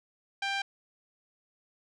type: tone with low-pass filter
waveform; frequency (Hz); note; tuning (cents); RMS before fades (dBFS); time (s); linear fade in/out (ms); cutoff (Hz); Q
5% pulse; 790; G5; +13; -32; 0.42-0.62; 5; 2700; 0.87
effects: none

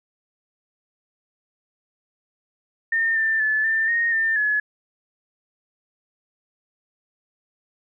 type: tone with pitch steps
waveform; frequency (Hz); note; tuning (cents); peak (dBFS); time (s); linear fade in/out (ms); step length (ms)
sine; 1817 / 1784 / 1735 / 1788 / 1859 / 1798 / 1701; A#6 / A6 / A6 / A6 / A#6 / A6 / G#6; -45 / +23 / -25 / +27 / -5 / +37 / +41; -18; 2.92-4.6; 5; 240
effects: none

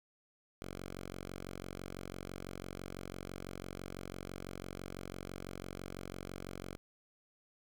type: tone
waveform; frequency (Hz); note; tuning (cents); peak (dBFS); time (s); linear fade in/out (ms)
5% pulse; 46; F#1; -9; -32; 0.62-6.77; 0
effects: none

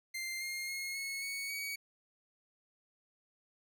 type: tone with pitch steps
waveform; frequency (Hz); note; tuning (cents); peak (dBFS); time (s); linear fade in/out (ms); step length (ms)
sawtooth; 2093 / 2125 / 2157 / 2189 / 2223 / 2256; C7 / C7 / C#7 / C#7 / C#7 / C#7; 0 / +26 / -48 / -22 / +4 / +30; -34; 0.14-1.76; 10; 270
effects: none

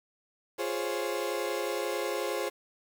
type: chord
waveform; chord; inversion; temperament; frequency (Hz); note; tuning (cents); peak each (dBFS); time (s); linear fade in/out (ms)
35% pulse; Db major seventh; first; equal; 349.2 / 415.3 / 523.3 / 554.4; F4 / Ab4 / C5 / Db5; 0 / 0 / 0 / 0; -35 / -33 / -33 / -36; 0.58-2.5; 20
effects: 9-bit

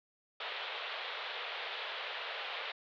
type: band-pass noise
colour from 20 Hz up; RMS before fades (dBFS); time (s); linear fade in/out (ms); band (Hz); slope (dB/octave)
white; -41; 0.4-2.72; 5; 440 to 3800; 48
effects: none

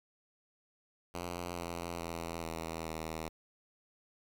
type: tone with pitch steps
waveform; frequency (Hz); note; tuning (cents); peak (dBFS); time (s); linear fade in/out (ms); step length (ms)
5% pulse; 87.31 / 85.46 / 83.66 / 81.89 / 80.16; F2 / F2 / E2 / E2 / E2; 0 / -37 / +26 / -11 / -48; -27; 1.14-3.29; 5; 430
effects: 11-bit

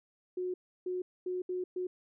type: tone bursts at uneven times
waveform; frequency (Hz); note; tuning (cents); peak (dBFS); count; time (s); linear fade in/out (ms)
sine; 364.4; F#4; -26; -32; 5; 0.37-0.54 / 0.86-1.02 / 1.26-1.42 / 1.49-1.64 / 1.76-1.87; 5
effects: none

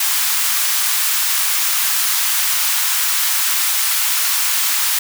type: high-pass noise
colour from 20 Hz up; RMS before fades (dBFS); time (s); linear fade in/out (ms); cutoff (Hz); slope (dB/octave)
white; -17; 0-4.99; 5; 940; 24
effects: none

